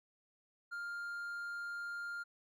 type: tone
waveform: triangle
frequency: 1402 Hz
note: F6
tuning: 6 cents sharp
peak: -38 dBFS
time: 0.71-2.24 s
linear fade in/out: 20 ms
effects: none